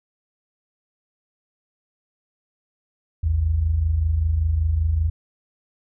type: tone pair together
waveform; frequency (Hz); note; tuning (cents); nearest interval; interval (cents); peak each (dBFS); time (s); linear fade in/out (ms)
sine; 55.72 / 80.9; A1 / E2; +23 / -32; tritone; 645; -25 / -18; 3.23-5.1; 10
effects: none